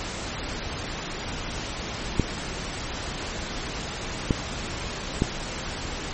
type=clicks; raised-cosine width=3 ms; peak=-6 dBFS; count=3; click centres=2.197 / 4.308 / 5.221 s; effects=pink hiss -32 dBFS RMS until 6.13 s + MP3 32 kbps